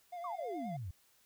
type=tone with vibrato; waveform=triangle; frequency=698.5 Hz; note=F5; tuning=in tune; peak=-39 dBFS; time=0.12-0.77 s; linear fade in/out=10 ms; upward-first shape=sine; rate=9.5 Hz; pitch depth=45 cents each way
type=exponential sweep; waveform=sine; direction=down; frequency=1205 to 79.7 Hz; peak=-39 dBFS; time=0.24-0.91 s; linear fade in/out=5 ms
effects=white hiss -69 dBFS RMS until 1.25 s